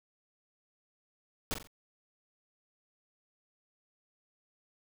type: noise with echo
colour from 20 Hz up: pink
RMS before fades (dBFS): -33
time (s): 1.51-1.54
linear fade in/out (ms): 0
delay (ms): 44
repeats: 3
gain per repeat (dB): -8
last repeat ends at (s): 1.672
effects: none